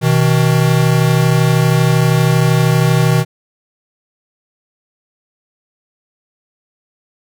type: tone pair together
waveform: square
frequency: 125.88 / 158.6 Hz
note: B2 / D#3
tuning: +33 / +33 cents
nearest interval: major third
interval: 400 cents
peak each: -13 dBFS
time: 0.01-3.25 s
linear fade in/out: 50 ms
effects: none